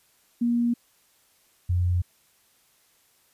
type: tone pair in turn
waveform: sine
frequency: 237.5 / 88.96 Hz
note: A#3 / F2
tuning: +33 / +32 cents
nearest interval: octave + perfect fourth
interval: 1701 cents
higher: first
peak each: -20 dBFS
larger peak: neither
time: 0.41-0.74 / 1.69-2.02 s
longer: neither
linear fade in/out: 10 ms
effects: white hiss -63 dBFS RMS until 3.33 s + resampled to 32000 Hz

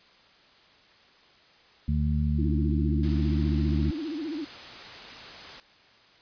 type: harmonic tone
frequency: 74.4 Hz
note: D2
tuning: 23 cents sharp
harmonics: 1 / 2 / 3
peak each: -25 / -28 / -30 dBFS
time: 1.88-3.91 s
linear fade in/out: 5 ms
type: tone with vibrato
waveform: sine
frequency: 309 Hz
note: D#4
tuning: 12 cents flat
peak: -30 dBFS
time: 2.38-4.45 s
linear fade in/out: 10 ms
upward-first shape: sine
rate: 15 Hz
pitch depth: 150 cents each way
type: noise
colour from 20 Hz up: white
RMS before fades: -42 dBFS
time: 3.03-5.6 s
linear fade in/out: 2 ms
effects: white hiss -57 dBFS RMS until 6.21 s + resampled to 11025 Hz

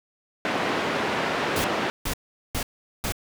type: band-pass noise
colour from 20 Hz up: pink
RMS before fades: -26 dBFS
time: 0.45-1.9 s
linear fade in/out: 0 ms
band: 260 to 2600 Hz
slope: 12 dB/octave
type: noise bursts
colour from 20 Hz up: pink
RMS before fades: -27 dBFS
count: 4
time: 1.56-3.122 s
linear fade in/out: 2 ms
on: 83 ms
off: 410 ms
effects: none

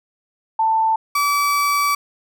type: tone pair in turn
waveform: sine / 35% pulse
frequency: 888 / 1150.7 Hz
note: A5 / D6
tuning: +16 / -36 cents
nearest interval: major third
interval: 448 cents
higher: second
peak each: -14 dBFS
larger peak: neither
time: 0.59-0.96 / 1.15-1.95 s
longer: second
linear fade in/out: 5 ms
effects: none

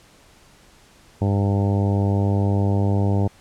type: harmonic tone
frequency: 99.8 Hz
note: G2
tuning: 32 cents sharp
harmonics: 1 / 2 / 3 / 4 / 5 / 6 / 7 / 8 / 9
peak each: -18 / -24 / -28 / -30 / -32 / -34 / -35 / -36 / -37 dBFS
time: 1.21-3.28 s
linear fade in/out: 10 ms
effects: pink hiss -52 dBFS RMS until 3.4 s + low-pass 10000 Hz 12 dB/octave

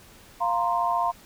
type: chord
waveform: sine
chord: F suspended fourth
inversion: none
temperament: equal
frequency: 698.5 / 932.3 / 1046.5 Hz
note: F5 / Bb5 / C6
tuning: 0 / 0 / 0 cents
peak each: -26 dBFS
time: 0.4-1.12 s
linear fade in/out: 20 ms
effects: pink hiss -51 dBFS RMS until 1.25 s

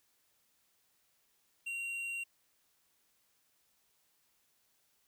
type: tone with tanh clipping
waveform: sine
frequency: 2754 Hz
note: F7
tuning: 25 cents flat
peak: -38 dBFS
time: 1.66-2.24 s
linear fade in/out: 10 ms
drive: 8 dB
effects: white hiss -74 dBFS RMS until 5.07 s

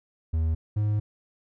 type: tone pair in turn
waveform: triangle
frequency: 80.3 / 105.32 Hz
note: E2 / G#2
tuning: -45 / +25 cents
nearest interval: perfect fourth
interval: 470 cents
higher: second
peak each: -20 dBFS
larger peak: neither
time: 0.33-0.55 / 0.76-1 s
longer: second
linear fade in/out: 10 ms
effects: none

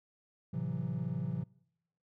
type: chord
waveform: triangle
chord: F# half-diminished seventh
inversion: first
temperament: just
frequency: 111 / 133.2 / 166.5 / 185 Hz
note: A2 / C3 / E3 / F#3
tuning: +16 / +31 / +18 / 0 cents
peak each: -39 / -35 / -35 / -38 dBFS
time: 0.53-1.44 s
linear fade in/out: 10 ms
effects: noise-tail reverb RT60 0.8 s tail -25 dB re dry + tanh soft clip ceiling -22 dBFS

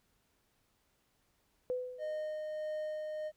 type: tone with exponential decay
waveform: sine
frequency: 502 Hz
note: B4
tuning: 28 cents sharp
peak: -30 dBFS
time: 1.7-2.39 s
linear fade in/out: 0 ms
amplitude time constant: 150 ms
type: tone with tremolo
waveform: triangle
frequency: 615 Hz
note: D#5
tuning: 20 cents flat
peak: -33 dBFS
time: 1.98-3.32 s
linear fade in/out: 50 ms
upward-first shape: sine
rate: 1.6 Hz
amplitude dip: 25%
effects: pink hiss -75 dBFS RMS until 3.36 s

